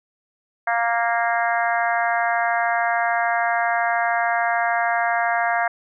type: harmonic tone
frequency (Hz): 233.1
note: A#3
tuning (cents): 0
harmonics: 3 / 4 / 5 / 6 / 7 / 8 / 9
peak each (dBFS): -21 / -27 / -29 / -29 / -25 / -30 / -31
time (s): 0.67-5.68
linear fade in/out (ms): 5
effects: none